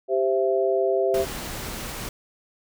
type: chord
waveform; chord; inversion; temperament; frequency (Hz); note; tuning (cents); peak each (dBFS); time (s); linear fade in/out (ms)
sine; C major; second; equal with one note detuned; 392 / 523.3 / 666.9; G4 / C5 / E5; 0 / 0 / +20; -22 / -25 / -24; 0.08-1.26; 50
type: noise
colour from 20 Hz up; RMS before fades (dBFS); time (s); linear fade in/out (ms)
pink; -33; 1.14-2.09; 2
effects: none